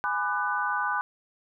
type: chord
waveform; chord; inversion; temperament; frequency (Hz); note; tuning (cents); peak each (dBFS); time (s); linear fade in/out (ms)
sine; G# half-diminished seventh; none; just; 830.6 / 996.7 / 1196.1 / 1495.1; G#5 / B5 / D6 / F#6; 0 / +16 / +31 / +18; -32 / -31 / -31 / -29; 0.04-1.01; 0
effects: none